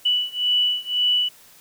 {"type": "beating tone pair", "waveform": "sine", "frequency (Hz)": [2960, 2961.9], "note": ["F#7", "F#7"], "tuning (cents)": [0, 1], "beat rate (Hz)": 1.9, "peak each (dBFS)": [-21, -22], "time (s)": [0.05, 1.29], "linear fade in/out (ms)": 10, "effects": ["white hiss -50 dBFS RMS until 1.6 s"]}